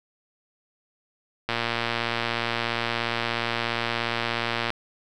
click train, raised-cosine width 0.3 ms, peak -9 dBFS, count 377, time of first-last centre 1.49-4.704 s, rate 117 Hz, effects none

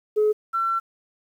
sine tone pair in turn, 425.2 / 1349.9 Hz, G#4 / E6, +41 / +41 cents, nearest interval octave + minor sixth, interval 2000 cents, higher second, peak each -15 / -20 dBFS, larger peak first, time 0.16-0.33 / 0.53-0.8 s, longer second, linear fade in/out 20 ms, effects tanh soft clip ceiling -13 dBFS + 9-bit

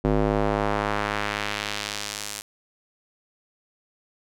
square tone with band-pass filter sweep, 51.91 Hz, G#1, in tune, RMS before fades -26 dBFS, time 0.04-2.42 s, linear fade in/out 10 ms, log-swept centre 370 to 8700 Hz, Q 0.89, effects none

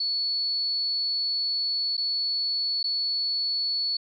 sine tone with dropouts, 4420 Hz, C#8, 6 cents flat, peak -24 dBFS, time 0-3.97 s, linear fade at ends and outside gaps 5 ms, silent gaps 1.969-1.977 / 2.83-2.84 s, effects none

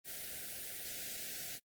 white band-stop noise, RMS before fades -44 dBFS, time 0.04-1.6 s, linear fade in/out 50 ms, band 770 to 1400 Hz, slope 96 dB/octave, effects noise-tail reverb RT60 0.1 s tail -23 dB re dry + Opus 24 kbps

